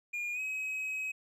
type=tone with pitch glide; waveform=triangle; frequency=2422 to 2544 Hz; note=D#7 to D#7; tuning=-47 to +38 cents; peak=-32 dBFS; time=0.13-1.12 s; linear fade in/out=10 ms; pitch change=+85 cents; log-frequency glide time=0.33-0.4 s; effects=none